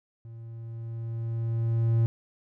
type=tone with level ramp; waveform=triangle; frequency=114.7 Hz; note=A#2; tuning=28 cents flat; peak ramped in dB=-39 to -17 dBFS; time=0.25-2.06 s; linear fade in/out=0 ms; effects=none